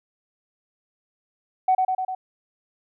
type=tone with echo; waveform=sine; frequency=750 Hz; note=F#5; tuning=23 cents sharp; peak=-14 dBFS; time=1.68-1.75 s; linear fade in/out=5 ms; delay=100 ms; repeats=4; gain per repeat=-3 dB; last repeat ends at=2.15 s; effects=tanh soft clip ceiling -11 dBFS